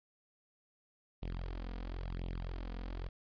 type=tone with flanger; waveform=sawtooth; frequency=43.65 Hz; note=F1; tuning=in tune; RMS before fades=-41 dBFS; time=1.22-3.09 s; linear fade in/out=10 ms; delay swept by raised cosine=0.3 to 4.2 ms; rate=0.97 Hz; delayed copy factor=+0.85; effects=resampled to 11025 Hz + 12-bit